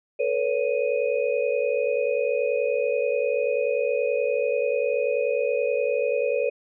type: tone cluster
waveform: sine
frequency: 441.3 / 490.7 / 562 / 2496 Hz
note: A4 / B4 / C#5 / D#7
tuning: +5 / -11 / +24 / +5 cents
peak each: -27 / -25 / -25 / -34 dBFS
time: 0.19-6.5 s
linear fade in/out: 10 ms
effects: none